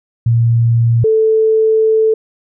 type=tone pair in turn; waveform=sine; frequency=116.54 / 440 Hz; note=A#2 / A4; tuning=0 / 0 cents; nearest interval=octave + major seventh; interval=2300 cents; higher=second; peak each=-8 dBFS; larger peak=neither; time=0.26-1.04 / 1.04-2.14 s; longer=second; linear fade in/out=5 ms; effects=none